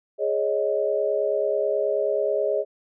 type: chord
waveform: sine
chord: Ab suspended fourth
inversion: none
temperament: just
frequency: 415.3 / 553.7 / 623 Hz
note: Ab4 / Db5 / Eb5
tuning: 0 / -2 / +2 cents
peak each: -25 dBFS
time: 0.18-2.65 s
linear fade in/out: 50 ms
effects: none